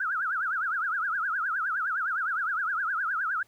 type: tone with vibrato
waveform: sine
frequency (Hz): 1436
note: F6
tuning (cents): +48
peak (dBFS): -26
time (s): 0-3.43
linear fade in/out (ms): 5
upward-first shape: triangle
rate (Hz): 9.7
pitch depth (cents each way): 260
effects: pink hiss -64 dBFS RMS until 3.47 s